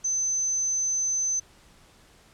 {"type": "tone", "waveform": "sine", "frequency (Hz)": 6140, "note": "G8", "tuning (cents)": -37, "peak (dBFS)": -23, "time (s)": [0.04, 1.4], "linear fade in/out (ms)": 10, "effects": ["pink hiss -56 dBFS RMS until 2.33 s", "low-pass 10000 Hz 12 dB/octave"]}